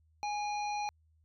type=harmonic tone with a mistuned harmonic; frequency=830.6 Hz; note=G#5; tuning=in tune; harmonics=1 / 3 / 5 / 7; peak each=-33 / -43 / -47 / -50 dBFS; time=0.23-0.89 s; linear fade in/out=0 ms; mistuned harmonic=3; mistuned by=-37 cents; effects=added 79 Hz sine -65 dBFS peak until 1.24 s